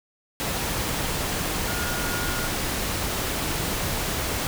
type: tone in noise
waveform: sine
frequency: 1429 Hz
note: F6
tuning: 39 cents sharp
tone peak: -32 dBFS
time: 1.68-2.47 s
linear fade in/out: 0 ms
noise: pink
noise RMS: -27 dBFS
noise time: 0.4-4.47 s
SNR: -8 dB
effects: none